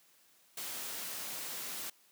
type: noise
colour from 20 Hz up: white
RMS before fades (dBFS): -41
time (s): 0.57-1.9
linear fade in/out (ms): 5
effects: white hiss -66 dBFS RMS until 2.11 s + high-pass 150 Hz 12 dB/octave